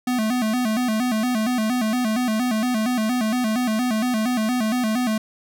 square tone with vibrato, 233.1 Hz, A#3, in tune, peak -20 dBFS, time 0.07-5.18 s, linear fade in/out 5 ms, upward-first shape square, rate 4.3 Hz, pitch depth 120 cents each way, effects none

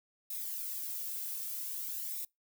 violet noise with flanger, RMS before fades -39 dBFS, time 0.3-2.25 s, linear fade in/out 5 ms, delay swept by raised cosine 0.66 to 2.16 ms, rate 0.52 Hz, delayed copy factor -0.6, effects noise-tail reverb RT60 0.2 s tail -26 dB re dry

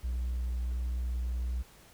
triangle tone with vibrato, 61.2 Hz, B1, 15 cents flat, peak -27 dBFS, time 0.03-1.63 s, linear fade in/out 20 ms, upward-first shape sine, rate 1.4 Hz, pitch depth 9 cents each way, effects tanh soft clip ceiling -25 dBFS + pink hiss -57 dBFS RMS until 1.93 s

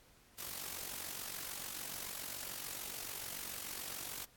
white noise with amplitude modulation, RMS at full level -41 dBFS, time 0.38-4.25 s, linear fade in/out 10 ms, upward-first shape sine, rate 46.9 Hz, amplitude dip 65%, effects pink hiss -65 dBFS RMS until 4.36 s + AAC 64 kbps

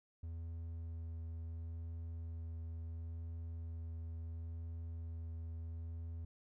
triangle tone with vibrato, 82.41 Hz, E2, in tune, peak -40 dBFS, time 0.23-6.25 s, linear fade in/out 5 ms, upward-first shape sine, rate 0.72 Hz, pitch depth 9 cents each way, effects none

